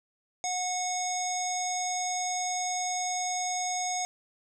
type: tone with low-pass filter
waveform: square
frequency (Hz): 730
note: F#5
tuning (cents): -24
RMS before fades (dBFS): -31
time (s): 0.44-4.05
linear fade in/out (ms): 0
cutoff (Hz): 6700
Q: 8.2
effects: none